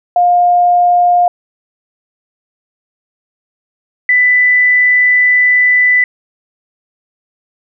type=tone pair in turn; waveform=sine; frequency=708 / 1990.4 Hz; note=F5 / B6; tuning=+23 / +13 cents; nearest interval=octave + tritone; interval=1790 cents; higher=second; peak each=-6 dBFS; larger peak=neither; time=0.16-1.28 / 4.09-6.04 s; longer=second; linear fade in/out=2 ms; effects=none